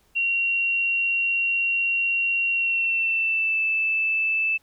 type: tone with pitch glide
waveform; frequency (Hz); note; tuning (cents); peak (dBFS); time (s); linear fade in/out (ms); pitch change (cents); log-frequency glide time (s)
sine; 2748 to 2635; F7 to E7; -29 to -1; -20; 0.15-4.58; 20; -72; 2.51-3.6
effects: pink hiss -63 dBFS RMS until 4.62 s